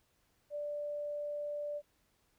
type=tone; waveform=sine; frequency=587.3 Hz; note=D5; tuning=in tune; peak=-36 dBFS; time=0.5-1.82 s; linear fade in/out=50 ms; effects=pink hiss -74 dBFS RMS until 2.38 s